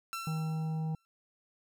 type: tone with exponential decay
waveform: sawtooth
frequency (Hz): 1346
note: E6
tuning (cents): +36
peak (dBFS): -31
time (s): 0.13-1.05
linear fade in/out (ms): 0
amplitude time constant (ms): 200
type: harmonic tone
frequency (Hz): 158.3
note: D#3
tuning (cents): +30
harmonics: 1 / 3 / 5 / 6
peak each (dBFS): -31 / -51 / -47 / -59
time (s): 0.27-0.95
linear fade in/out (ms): 2
effects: none